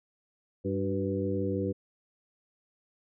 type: harmonic tone with a mistuned harmonic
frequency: 98 Hz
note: G2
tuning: in tune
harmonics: 1 / 2 / 3 / 4 / 5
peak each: -34 / -34 / -34 / -34 / -34 dBFS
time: 0.64-1.73 s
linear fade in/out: 20 ms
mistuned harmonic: 4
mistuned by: -53 cents
effects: none